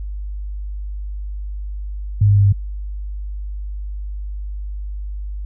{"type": "tone with pitch steps", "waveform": "sine", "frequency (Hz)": [102.7, 101.76, 100.82, 99.89], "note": ["G#2", "G#2", "G2", "G2"], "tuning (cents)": [-19, -35, 49, 33], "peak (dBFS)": -9, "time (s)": [2.21, 2.526], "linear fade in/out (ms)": 5, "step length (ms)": 79, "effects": ["added 50 Hz sine -24 dBFS peak until 5.45 s"]}